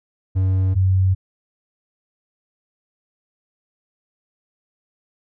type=tone pair in turn; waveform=triangle / sine; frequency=94.3 / 94.3 Hz; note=F#2 / F#2; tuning=+33 / +33 cents; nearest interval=unison; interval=0 cents; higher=neither; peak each=-13 dBFS; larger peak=neither; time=0.35-0.75 / 0.75-1.15 s; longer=neither; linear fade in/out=20 ms; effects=none